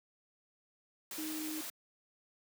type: tone in noise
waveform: sine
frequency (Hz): 311.1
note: D#4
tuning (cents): 0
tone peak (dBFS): -38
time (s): 1.18-1.61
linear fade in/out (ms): 2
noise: white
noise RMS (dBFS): -43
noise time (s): 1.11-1.7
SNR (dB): +2
effects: high-pass 200 Hz 12 dB/octave